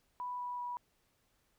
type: tone with pitch steps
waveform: sine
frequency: 987.8 / 981.5 / 975.3 Hz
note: B5 / B5 / B5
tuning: 0 / -11 / -22 cents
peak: -37 dBFS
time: 0.2-0.77 s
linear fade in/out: 0 ms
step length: 190 ms
effects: pink hiss -75 dBFS RMS until 1.58 s